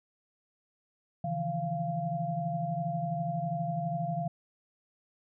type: tone cluster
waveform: sine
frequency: 138.5 / 161.3 / 173.5 / 692 Hz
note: C#3 / E3 / F3 / F5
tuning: -1 / -37 / -11 / -16 cents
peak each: -38 / -34 / -40 / -33 dBFS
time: 1.24-4.28 s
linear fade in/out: 5 ms
effects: none